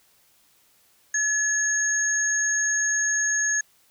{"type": "tone pair together", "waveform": "sine", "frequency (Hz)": [1706, 6542], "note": ["G#6", "G#8"], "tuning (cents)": [46, -27], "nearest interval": "octave + major seventh", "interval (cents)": 2327, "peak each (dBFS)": [-24, -23], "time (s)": [1.14, 3.61], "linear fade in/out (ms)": 5, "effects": ["white hiss -61 dBFS RMS until 3.9 s"]}